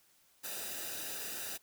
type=noise with comb filter; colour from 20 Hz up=white; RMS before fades=-41 dBFS; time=0.43-1.58 s; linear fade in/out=20 ms; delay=0.92 ms; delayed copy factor=-0.65; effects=white hiss -68 dBFS RMS until 1.62 s